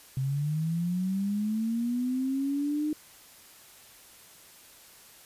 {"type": "linear sweep", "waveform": "sine", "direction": "up", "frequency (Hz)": [130, 306.4], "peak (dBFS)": -26, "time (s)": [0.17, 2.93], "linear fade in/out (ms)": 2, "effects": ["white hiss -53 dBFS RMS until 5.25 s", "resampled to 32000 Hz"]}